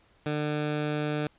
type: tone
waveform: 15% pulse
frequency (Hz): 150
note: D3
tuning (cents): +37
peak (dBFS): -21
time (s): 0.26-1.27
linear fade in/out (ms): 2
effects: pink hiss -63 dBFS RMS until 1.38 s + resampled to 8000 Hz